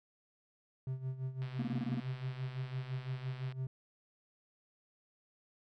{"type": "tone with tremolo", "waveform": "triangle", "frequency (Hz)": 130.81, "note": "C3", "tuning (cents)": 0, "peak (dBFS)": -32, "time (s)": [0.87, 3.67], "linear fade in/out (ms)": 2, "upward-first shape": "sine", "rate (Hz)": 5.9, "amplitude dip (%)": 75}
{"type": "click train", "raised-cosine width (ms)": 0.3, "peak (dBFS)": -36, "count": 266, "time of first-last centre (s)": [1.42, 3.523], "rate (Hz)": 126}
{"type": "tone bursts", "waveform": "triangle", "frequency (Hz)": 234.5, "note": "A#3", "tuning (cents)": 11, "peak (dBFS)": -31, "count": 8, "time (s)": [1.59, 2.002], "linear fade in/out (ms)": 5, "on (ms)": 34, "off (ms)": 20}
{"effects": []}